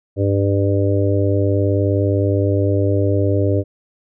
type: harmonic tone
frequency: 99.5 Hz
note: G2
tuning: 26 cents sharp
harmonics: 1 / 3 / 4 / 5 / 6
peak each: -16 / -21 / -22 / -23 / -24 dBFS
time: 0.16-3.64 s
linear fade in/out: 50 ms
effects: none